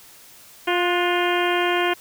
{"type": "harmonic tone with a mistuned harmonic", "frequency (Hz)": 352.2, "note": "F4", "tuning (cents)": 15, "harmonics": [1, 2, 3, 4, 5, 6, 7, 8, 9], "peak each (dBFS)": [-22, -25, -27, -28, -29, -30, -30, -31, -32], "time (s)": [0.67, 1.94], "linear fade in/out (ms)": 10, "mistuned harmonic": 4, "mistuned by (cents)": 61, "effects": ["white hiss -47 dBFS RMS until 2 s"]}